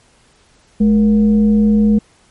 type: tone with frequency modulation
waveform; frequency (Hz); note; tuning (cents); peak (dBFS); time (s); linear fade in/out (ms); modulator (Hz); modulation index
sine; 212.4; G#3; +39; -8; 0.8-1.99; 10; 261; 0.37
effects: pink hiss -52 dBFS RMS until 2.3 s + MP3 48 kbps